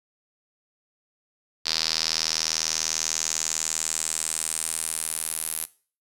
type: tone with band-pass filter sweep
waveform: sawtooth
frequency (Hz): 80.1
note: E2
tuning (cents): -49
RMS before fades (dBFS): -28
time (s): 1.65-5.66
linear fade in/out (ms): 20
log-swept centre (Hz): 4700 to 11000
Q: 4.5
effects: noise-tail reverb RT60 0.4 s tail -19 dB re dry